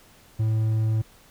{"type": "tone", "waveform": "triangle", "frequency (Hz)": 110, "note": "A2", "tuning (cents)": 0, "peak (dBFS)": -18, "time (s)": [0.39, 1.02], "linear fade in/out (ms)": 10, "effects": ["pink hiss -54 dBFS RMS until 1.3 s"]}